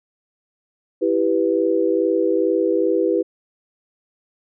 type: chord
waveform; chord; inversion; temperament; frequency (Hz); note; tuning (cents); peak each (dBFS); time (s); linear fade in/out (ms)
sine; E minor; none; equal; 329.6 / 392 / 493.9; E4 / G4 / B4; 0 / 0 / 0; -20; 1.01-3.23; 20
effects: none

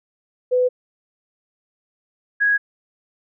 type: tone pair in turn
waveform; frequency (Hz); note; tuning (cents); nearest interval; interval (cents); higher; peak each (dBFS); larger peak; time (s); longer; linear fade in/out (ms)
sine; 501 / 1656.7; B4 / G#6; +25 / -5; octave + major sixth; 2070; second; -14; neither; 0.51-0.69 / 2.4-2.58; neither; 20
effects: none

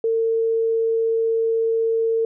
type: tone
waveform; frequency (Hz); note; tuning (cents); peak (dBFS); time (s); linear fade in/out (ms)
sine; 452.7; A4; +49; -17; 0.04-2.25; 2
effects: none

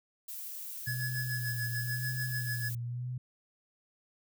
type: noise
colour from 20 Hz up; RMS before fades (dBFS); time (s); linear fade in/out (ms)
violet; -42; 0.28-2.75; 5
type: tone with tremolo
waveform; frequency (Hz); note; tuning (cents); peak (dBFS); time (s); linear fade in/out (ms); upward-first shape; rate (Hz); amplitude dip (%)
square; 1694; G#6; +34; -34; 0.86-2.7; 20; sine; 6.8; 70
type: tone with vibrato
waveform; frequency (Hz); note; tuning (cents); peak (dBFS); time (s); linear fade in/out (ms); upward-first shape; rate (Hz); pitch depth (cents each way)
sine; 122; B2; -21; -34; 0.87-3.18; 5; sine; 0.96; 58
effects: none

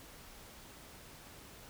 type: silence
effects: pink hiss -54 dBFS RMS until 1.69 s

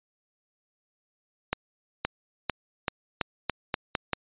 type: accelerating click train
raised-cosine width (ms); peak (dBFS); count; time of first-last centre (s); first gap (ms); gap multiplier
0.3; -9; 9; 1.53-4.133; 520; 0.86
effects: resampled to 8000 Hz

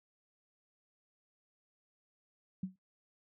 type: tone with exponential decay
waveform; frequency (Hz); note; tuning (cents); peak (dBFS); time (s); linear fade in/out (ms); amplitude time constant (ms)
sine; 186.7; F#3; +16; -31; 2.63-2.76; 5; 28
effects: noise-tail reverb RT60 0.1 s tail -18 dB re dry

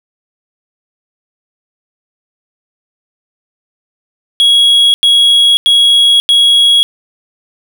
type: tone bursts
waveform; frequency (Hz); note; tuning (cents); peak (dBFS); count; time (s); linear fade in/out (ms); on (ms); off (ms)
triangle; 3322; G#7; 0; -3; 4; 4.4-6.83; 0; 540; 90
effects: none

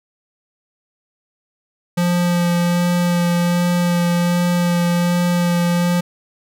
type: tone with vibrato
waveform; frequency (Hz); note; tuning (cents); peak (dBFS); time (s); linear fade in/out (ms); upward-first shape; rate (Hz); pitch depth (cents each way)
square; 174.61; F3; 0; -15; 1.97-6.01; 10; sine; 1.3; 11
effects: none

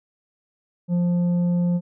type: tone with tanh clipping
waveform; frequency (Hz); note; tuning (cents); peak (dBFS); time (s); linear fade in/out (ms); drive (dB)
triangle; 175.3; F3; +7; -19; 0.88-1.81; 50; 10
effects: none

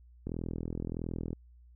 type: click train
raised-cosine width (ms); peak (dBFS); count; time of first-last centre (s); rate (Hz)
3; -23; 45; 0.27-1.33; 41.5
effects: added 60 Hz sine -54 dBFS peak until 1.75 s

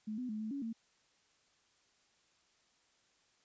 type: tone with pitch steps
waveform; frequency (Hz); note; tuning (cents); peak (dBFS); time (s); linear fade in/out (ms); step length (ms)
sine; 214.9 / 251 / 214.5 / 217.7 / 279.7 / 226.8; A3 / B3 / A3 / A3 / C#4 / A#3; -41 / +28 / -44 / -18 / +16 / -47; -37; 0.07-0.73; 10; 110
effects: white hiss -72 dBFS RMS until 3.44 s + resampled to 16000 Hz

